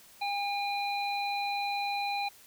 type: harmonic tone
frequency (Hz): 808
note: G#5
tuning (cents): -48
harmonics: 1 / 3 / 5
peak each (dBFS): -31 / -36 / -38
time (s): 0.21-2.29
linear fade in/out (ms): 10
effects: white hiss -56 dBFS RMS until 2.46 s